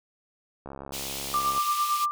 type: click train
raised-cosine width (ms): 1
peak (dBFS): -25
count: 64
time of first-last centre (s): 0.66-1.578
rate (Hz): 68.6
type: high-pass noise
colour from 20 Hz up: pink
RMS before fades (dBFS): -35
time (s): 0.92-2.06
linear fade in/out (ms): 20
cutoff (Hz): 2500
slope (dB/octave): 24
type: tone with tremolo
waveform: sine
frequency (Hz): 1186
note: D6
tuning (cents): +17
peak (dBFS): -21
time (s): 1.34-2.11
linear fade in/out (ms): 0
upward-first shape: sine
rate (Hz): 8.9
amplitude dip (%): 55
effects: none